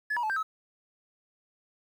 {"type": "tone with pitch steps", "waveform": "triangle", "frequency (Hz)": [1712, 960, 865, 1574, 1289], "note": ["A6", "B5", "A5", "G6", "E6"], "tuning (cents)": [-48, -49, -30, 7, -39], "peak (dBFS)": -24, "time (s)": [0.1, 0.43], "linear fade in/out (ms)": 10, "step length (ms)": 66, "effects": ["tanh soft clip ceiling -23 dBFS", "10-bit"]}